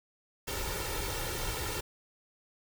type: noise with comb filter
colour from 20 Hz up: pink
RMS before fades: -35 dBFS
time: 0.47-1.81 s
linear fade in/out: 10 ms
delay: 2.2 ms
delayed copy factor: +0.7
effects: none